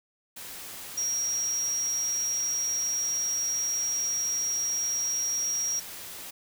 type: tone in noise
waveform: sine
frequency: 5660 Hz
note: F8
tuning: 22 cents sharp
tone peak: -26 dBFS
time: 0.97-5.8 s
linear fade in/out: 10 ms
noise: white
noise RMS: -41 dBFS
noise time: 0.36-6.31 s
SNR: +12 dB
effects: none